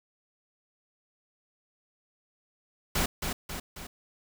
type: noise with echo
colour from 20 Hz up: pink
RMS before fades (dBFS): -27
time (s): 2.95-3.06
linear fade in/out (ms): 5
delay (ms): 270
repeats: 3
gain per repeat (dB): -5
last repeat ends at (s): 3.87
effects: none